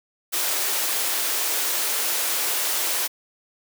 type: high-pass noise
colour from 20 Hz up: white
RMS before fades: -24 dBFS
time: 0.32-3.08 s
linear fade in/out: 20 ms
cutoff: 330 Hz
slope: 24 dB/octave
effects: none